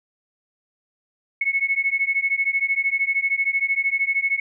sine beating tone pair, 2192 / 2205 Hz, C#7 / C#7, -20 / -10 cents, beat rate 13 Hz, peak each -22 dBFS, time 1.41-4.4 s, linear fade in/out 5 ms, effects none

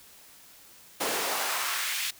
pink noise with high-pass filter sweep, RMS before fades -30 dBFS, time 1-2.11 s, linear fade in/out 10 ms, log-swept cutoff 350 to 2700 Hz, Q 1.3, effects white hiss -53 dBFS RMS until 2.19 s

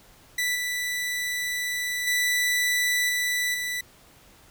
sawtooth tone with level steps, 1975 Hz, B6, in tune, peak -20 / -23 / -18 / -20 / -24 dBFS, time 0.38-3.81 s, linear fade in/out 5 ms, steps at 0.55 / 2.07 / 3.09 / 3.54 s, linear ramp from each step 5 ms, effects pink hiss -54 dBFS RMS until 4.5 s

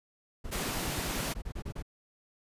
brown noise bursts, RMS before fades -37 dBFS, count 14, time 0.44-1.825 s, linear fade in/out 10 ms, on 72 ms, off 29 ms
pink high-pass noise, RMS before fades -35 dBFS, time 0.51-1.34 s, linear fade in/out 20 ms, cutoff 120 Hz, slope 96 dB/octave
effects resampled to 32000 Hz

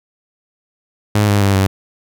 sawtooth tone with pitch steps, 104.7 / 101.84 / 99.05 / 96.34 Hz, G#2 / G#2 / G2 / G2, +15 / -33 / +18 / -30 cents, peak -7 dBFS, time 1.15-1.67 s, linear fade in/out 5 ms, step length 130 ms, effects none

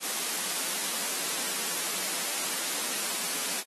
white high-pass noise, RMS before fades -31 dBFS, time 0-3.64 s, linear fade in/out 50 ms, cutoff 170 Hz, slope 96 dB/octave, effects AAC 32 kbps

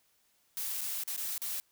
blue noise with dropouts, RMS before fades -36 dBFS, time 0.57-1.6 s, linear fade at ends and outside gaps 0 ms, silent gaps 0.81-0.815 / 1.036-1.077 / 1.163-1.177 / 1.379-1.418 s, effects white hiss -71 dBFS RMS until 1.71 s

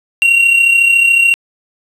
triangle tone with amplitude modulation, 2751 Hz, F7, 27 cents flat, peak -3 dBFS, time 0.22-1.34 s, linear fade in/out 0 ms, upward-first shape sine, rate 33.9 Hz, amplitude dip 50%, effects resampled to 32000 Hz + 7-bit

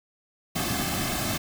pink noise with comb filter, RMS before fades -28 dBFS, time 0.55-1.38 s, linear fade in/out 10 ms, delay 2.1 ms, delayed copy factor -0.75, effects none

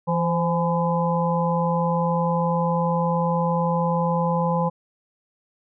harmonic tone with a mistuned harmonic, 168.5 Hz, E3, 38 cents sharp, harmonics 1 / 3 / 5 / 6, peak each -22 / -25 / -26 / -27 dBFS, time 0.07-4.7 s, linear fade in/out 20 ms, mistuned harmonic 3, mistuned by +42 cents, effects none

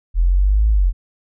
sine exponential two-way sweep, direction up then down, 41.2 to 55 to 41.2 Hz, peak -11 dBFS, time 0.14-0.93 s, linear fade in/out 50 ms, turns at 0.69 s, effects none

